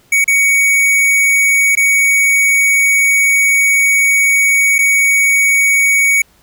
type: tone with dropouts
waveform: square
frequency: 2242 Hz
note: C#7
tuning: 19 cents sharp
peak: -9 dBFS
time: 0.12-6.22 s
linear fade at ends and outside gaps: 5 ms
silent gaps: 0.243-0.278 / 1.753-1.771 / 4.783-4.788 s
effects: pink hiss -51 dBFS RMS until 6.42 s